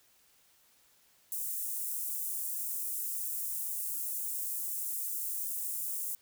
white high-pass noise, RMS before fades -36 dBFS, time 1.32-6.15 s, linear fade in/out 0 ms, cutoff 8200 Hz, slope 24 dB/octave, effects white hiss -66 dBFS RMS until 6.21 s

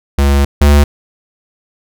square tone pair in turn, 70 / 72.3 Hz, C#2 / D2, +18 / -27 cents, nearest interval minor second, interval 55 cents, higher second, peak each -8 / -5 dBFS, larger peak second, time 0.18-0.45 / 0.61-0.84 s, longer first, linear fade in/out 5 ms, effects none

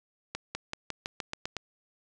accelerating click train, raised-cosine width 0.2 ms, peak -16 dBFS, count 9, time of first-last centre 0.35-1.567 s, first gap 200 ms, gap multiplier 0.92, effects resampled to 24000 Hz + 7-bit

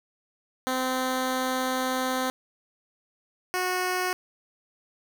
10% pulse tone pair in turn, 258 / 365.9 Hz, C4 / F#4, -24 / -19 cents, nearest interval tritone, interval 605 cents, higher second, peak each -17 dBFS, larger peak neither, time 0.67-2.3 / 3.54-4.13 s, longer first, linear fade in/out 0 ms, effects 9-bit

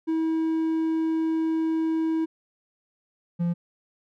triangle tone pair in turn, 322 / 172.26 Hz, E4 / F3, -41 / -23 cents, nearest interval major seventh, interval 1082 cents, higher first, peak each -20 dBFS, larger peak neither, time 0.07-2.26 / 3.39-3.54 s, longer first, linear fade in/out 20 ms, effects none

